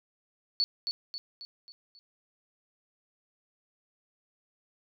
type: tone with echo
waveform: sine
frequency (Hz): 4445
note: C#8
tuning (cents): +4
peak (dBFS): -23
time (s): 0.6-0.64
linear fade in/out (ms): 0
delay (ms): 270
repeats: 5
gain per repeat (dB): -6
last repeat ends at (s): 1.99
effects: none